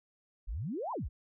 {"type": "exponential two-way sweep", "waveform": "sine", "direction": "up then down", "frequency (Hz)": [38.89, 1069, 38.89], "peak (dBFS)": -34, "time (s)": [0.47, 1.09], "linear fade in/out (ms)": 20, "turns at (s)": 0.92, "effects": []}